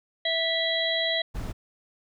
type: harmonic tone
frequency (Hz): 656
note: E5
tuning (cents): -9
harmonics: 1 / 3 / 5 / 6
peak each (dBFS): -29 / -29 / -29 / -29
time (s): 0.25-1.22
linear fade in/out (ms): 5
type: noise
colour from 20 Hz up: brown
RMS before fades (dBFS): -32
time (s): 1.34-1.53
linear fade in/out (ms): 20
effects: none